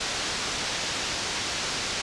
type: low-pass noise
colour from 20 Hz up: white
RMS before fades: -30 dBFS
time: 0-2.02 s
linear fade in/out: 10 ms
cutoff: 6200 Hz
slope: 24 dB/octave
effects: resampled to 24000 Hz